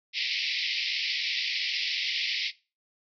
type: band-pass noise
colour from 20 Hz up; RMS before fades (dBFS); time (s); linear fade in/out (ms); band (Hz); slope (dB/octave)
pink; -30; 0.13-2.52; 50; 2000 to 5300; 96
effects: noise-tail reverb RT60 0.3 s tail -19 dB re dry